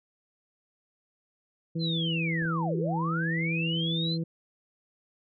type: harmonic tone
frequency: 164.7 Hz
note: E3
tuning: 1 cent flat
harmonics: 1 / 2 / 3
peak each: -28 / -36 / -41 dBFS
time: 1.75-4.24 s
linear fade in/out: 10 ms
type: linear two-way sweep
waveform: sine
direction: down then up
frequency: 4186 to 331.6 to 4186 Hz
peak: -30 dBFS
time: 1.79-4.18 s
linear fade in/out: 50 ms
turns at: 2.77 s
type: clicks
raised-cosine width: 2 ms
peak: -32 dBFS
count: 2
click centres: 2.422 / 2.453 s
effects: none